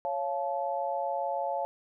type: chord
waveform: sine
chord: Db augmented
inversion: none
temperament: just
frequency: 554.4 / 693 / 866.2 Hz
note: Db5 / F5 / A5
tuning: 0 / -14 / -27 cents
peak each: -33 dBFS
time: 0.05-1.65 s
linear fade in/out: 0 ms
effects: none